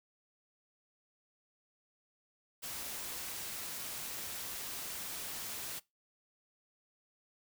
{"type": "noise", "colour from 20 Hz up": "white", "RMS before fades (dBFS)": -42, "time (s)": [2.62, 5.8], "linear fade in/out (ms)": 20, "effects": ["noise-tail reverb RT60 0.2 s tail -21 dB re dry"]}